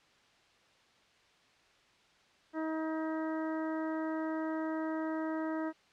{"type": "harmonic tone", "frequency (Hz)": 317.3, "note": "D#4", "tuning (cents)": 34, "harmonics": [1, 2, 3, 4, 5, 6], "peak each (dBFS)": [-34, -40, -44, -46, -48, -50], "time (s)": [2.53, 5.73], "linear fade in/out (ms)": 50, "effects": ["white hiss -65 dBFS RMS until 5.92 s", "low-pass 4000 Hz 12 dB/octave"]}